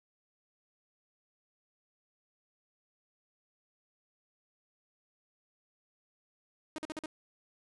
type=tone bursts; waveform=sawtooth; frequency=311.1 Hz; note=D#4; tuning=in tune; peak=-33 dBFS; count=5; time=6.76-7.059 s; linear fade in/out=0 ms; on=23 ms; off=46 ms; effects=resampled to 24000 Hz